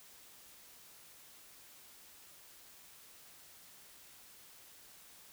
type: silence
effects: white hiss -58 dBFS RMS until 5.32 s